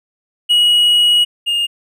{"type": "tone pair in turn", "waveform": "triangle", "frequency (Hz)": [2906, 2833], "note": ["F#7", "F7"], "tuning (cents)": [-32, 24], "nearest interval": "unison", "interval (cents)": 44, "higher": "first", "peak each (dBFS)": [-7, -12], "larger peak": "first", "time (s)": [[0.49, 1.25], [1.46, 1.67]], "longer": "first", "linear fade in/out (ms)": 20, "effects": []}